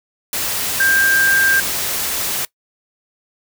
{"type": "tone in noise", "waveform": "sine", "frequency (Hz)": 1588, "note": "G6", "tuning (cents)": 22, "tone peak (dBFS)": -12, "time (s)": [0.8, 1.6], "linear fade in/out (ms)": 2, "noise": "white", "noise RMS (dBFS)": -21, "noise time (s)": [0.33, 2.45], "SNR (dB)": 6, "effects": ["noise-tail reverb RT60 0.1 s tail -21 dB re dry"]}